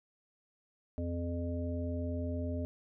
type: harmonic tone with a mistuned harmonic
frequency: 85.7 Hz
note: F2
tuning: 32 cents flat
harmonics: 1 / 3 / 5 / 7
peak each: -35 / -38 / -46 / -42 dBFS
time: 0.98-2.65 s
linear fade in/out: 0 ms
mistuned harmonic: 7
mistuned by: +16 cents
effects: none